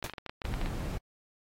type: clicks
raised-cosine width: 0.3 ms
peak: -22 dBFS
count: 12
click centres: 0.027 / 0.063 / 0.097 / 0.136 / 0.182 / 0.263 / 0.295 / 0.418 / 0.453 / 0.54 / 0.614 / 0.66 s
type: noise with exponential decay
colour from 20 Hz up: pink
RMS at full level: -32 dBFS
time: 0.04-0.13 s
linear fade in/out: 1 ms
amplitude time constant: 18 ms
type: noise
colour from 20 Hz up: brown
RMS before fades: -34 dBFS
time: 0.44-0.98 s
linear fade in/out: 10 ms
effects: AAC 48 kbps